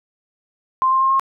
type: tone with pitch steps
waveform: sine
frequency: 1046.5 / 1055.6 / 1064.8 / 1074.1 Hz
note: C6 / C6 / C6 / C6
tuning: 0 / +15 / +30 / +45 cents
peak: -13 dBFS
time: 0.82-1.196 s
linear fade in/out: 0 ms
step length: 94 ms
effects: none